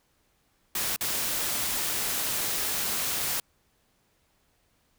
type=noise with dropouts; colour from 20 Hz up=white; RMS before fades=-29 dBFS; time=0.75-3.4 s; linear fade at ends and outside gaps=2 ms; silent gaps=0.962-1.009 s; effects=pink hiss -69 dBFS RMS until 4.98 s